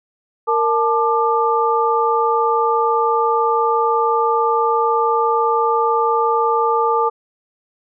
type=tone cluster; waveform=sine; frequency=462.8 / 874 / 1192 Hz; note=A#4 / A5 / D6; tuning=-13 / -12 / +25 cents; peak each=-18 dBFS; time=0.47-7.1 s; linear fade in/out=20 ms; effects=none